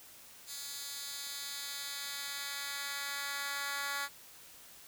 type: tone with high-pass filter sweep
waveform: 10% pulse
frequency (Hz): 281.9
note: C#4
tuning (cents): +29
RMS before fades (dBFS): -40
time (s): 0.46-4.09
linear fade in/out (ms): 50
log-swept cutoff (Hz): 5100 to 1400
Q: 0.95
effects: white hiss -55 dBFS RMS until 4.87 s